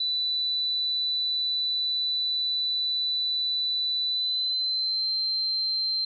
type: tone with pitch glide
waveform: sine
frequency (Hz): 3979 to 4126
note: B7 to C8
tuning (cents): +12 to -25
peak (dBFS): -24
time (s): 0-6.05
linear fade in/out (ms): 5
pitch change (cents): +63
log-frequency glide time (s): 4.07-5.1
effects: none